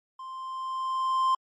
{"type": "tone with level ramp", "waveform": "triangle", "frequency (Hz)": 1046.5, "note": "C6", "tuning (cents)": 0, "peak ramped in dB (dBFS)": [-36, -18], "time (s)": [0.19, 1.35], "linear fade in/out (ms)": 5, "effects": ["MP3 48 kbps"]}